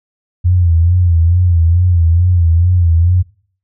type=tone with vibrato; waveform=sine; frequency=86.3 Hz; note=F2; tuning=20 cents flat; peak=-7 dBFS; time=0.44-3.23 s; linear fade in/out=20 ms; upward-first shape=sine; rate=2.3 Hz; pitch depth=85 cents each way; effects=noise-tail reverb RT60 0.5 s tail -21 dB re dry

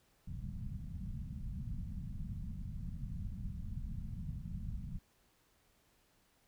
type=low-pass noise; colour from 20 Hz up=pink; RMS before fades=-42 dBFS; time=0.27-4.99 s; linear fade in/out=10 ms; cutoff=210 Hz; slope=48 dB/octave; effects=pink hiss -72 dBFS RMS until 6.47 s

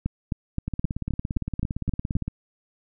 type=two click trains; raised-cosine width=5 ms; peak=-15 / -12 dBFS; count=29 / 9; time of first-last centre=0.68-2.28 / 0.06-2.154 s; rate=17.5 / 3.82 Hz; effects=none

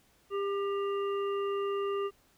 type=harmonic tone with a mistuned harmonic; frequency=399.1 Hz; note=G4; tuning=31 cents sharp; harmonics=1 / 3 / 5 / 7; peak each=-30 / -37 / -51 / -47 dBFS; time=0.3-2.11 s; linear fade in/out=50 ms; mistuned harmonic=5; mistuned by=-44 cents; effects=pink hiss -66 dBFS RMS until 2.37 s

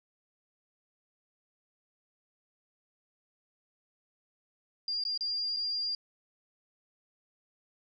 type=tone with dropouts; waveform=sine; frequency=4797 Hz; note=D8; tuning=36 cents sharp; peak=-30 dBFS; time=4.88-5.95 s; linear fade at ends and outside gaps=2 ms; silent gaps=5.038-5.051 / 5.176-5.208 / 5.564-5.568 s; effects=none

